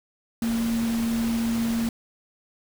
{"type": "tone in noise", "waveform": "sine", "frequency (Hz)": 230, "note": "A#3", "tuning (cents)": -23, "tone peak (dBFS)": -22, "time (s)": [0.42, 1.89], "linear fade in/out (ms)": 2, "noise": "pink", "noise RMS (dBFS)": -35, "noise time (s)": [0.42, 1.89], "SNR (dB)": 10, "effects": []}